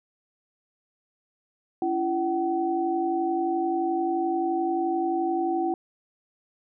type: tone cluster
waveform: sine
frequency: 286.2 / 337.7 / 757 Hz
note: D4 / E4 / F#5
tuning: -45 / +42 / +39 cents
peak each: -34 / -25 / -27 dBFS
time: 1.82-5.74 s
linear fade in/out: 2 ms
effects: none